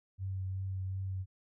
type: tone with vibrato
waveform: sine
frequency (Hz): 95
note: F#2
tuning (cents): +46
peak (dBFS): -34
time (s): 0.18-1.26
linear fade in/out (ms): 50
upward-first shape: triangle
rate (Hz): 2.7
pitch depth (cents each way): 19
effects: none